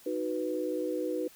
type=chord; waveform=sine; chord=B major; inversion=first; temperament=equal; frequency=311.1 / 370 / 493.9 Hz; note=D#4 / F#4 / B4; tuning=0 / 0 / 0 cents; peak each=-34 / -35 / -33 dBFS; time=0.06-1.28 s; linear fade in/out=5 ms; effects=white hiss -56 dBFS RMS until 1.35 s